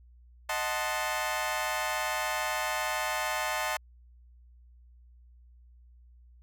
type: chord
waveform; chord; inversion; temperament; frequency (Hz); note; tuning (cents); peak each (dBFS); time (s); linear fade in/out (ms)
20% pulse; D# diminished seventh; none; equal; 622.3 / 740 / 880 / 1046.5; D#5 / F#5 / A5 / C6; 0 / 0 / 0 / 0; -30 / -31 / -29 / -31; 0.49-3.77; 5
effects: added 60 Hz sine -53 dBFS peak until 6.42 s